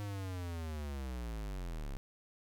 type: linear sweep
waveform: square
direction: down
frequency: 104 to 32.14 Hz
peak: -39 dBFS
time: 0-1.97 s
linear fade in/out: 0 ms
effects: none